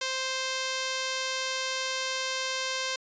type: tone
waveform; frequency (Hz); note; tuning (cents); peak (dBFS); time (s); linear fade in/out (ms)
5% pulse; 523.3; C5; 0; -17; 0.01-2.96; 5
effects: resampled to 16000 Hz